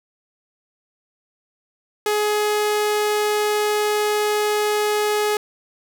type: tone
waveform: sawtooth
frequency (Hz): 420.3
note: G#4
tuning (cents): +21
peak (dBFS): -14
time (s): 2.06-5.37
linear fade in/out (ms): 2
effects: none